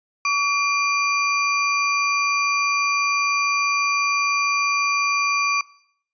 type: ring-modulated tone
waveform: square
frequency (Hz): 1767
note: A6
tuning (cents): +7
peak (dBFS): -16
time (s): 0.25-5.61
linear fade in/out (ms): 2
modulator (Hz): 628
effects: noise-tail reverb RT60 0.6 s tail -19 dB re dry + resampled to 16000 Hz